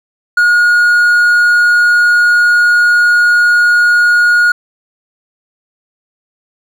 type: tone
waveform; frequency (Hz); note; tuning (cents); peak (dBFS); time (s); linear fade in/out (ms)
triangle; 1439; F#6; -49; -4; 0.37-4.52; 5
effects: none